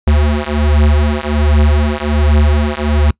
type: beating tone pair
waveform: square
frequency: 73.5 / 74.8 Hz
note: D2 / D2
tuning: +2 / +32 cents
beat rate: 1.3 Hz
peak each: -13 dBFS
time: 0.07-3.11 s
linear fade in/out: 5 ms
effects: noise-tail reverb RT60 0.1 s tail -25 dB re dry + resampled to 8000 Hz